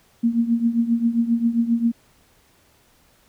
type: tone with tremolo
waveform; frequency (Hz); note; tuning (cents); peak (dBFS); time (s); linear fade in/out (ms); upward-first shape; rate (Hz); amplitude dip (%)
sine; 232.8; A#3; -2; -13; 0.23-1.92; 10; triangle; 7.5; 85
effects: pink hiss -58 dBFS RMS until 3.28 s